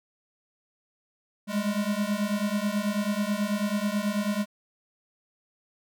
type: beating tone pair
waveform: square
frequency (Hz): 202 / 211.2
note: G#3 / G#3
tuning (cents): -48 / +29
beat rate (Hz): 9.2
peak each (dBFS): -29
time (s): 1.47-4.46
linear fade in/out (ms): 50
effects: none